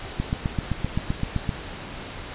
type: click train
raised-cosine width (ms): 5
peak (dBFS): -11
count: 11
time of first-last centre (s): 0.2-1.492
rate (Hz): 7.74
effects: pink hiss -36 dBFS RMS until 2.34 s + resampled to 8000 Hz